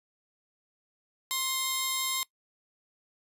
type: tone pair together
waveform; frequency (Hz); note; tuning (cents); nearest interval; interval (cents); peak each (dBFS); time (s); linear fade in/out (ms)
10% pulse; 1052 / 3749; C6 / A#7; +9 / +9; octave + minor seventh; 2200; -23; 1.31-2.23; 0
effects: noise-tail reverb RT60 0.1 s tail -22 dB re dry + resampled to 32000 Hz